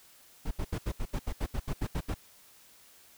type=noise bursts; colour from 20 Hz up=brown; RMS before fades=-31 dBFS; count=13; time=0.45-2.144 s; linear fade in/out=10 ms; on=62 ms; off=74 ms; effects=white hiss -58 dBFS RMS until 3.17 s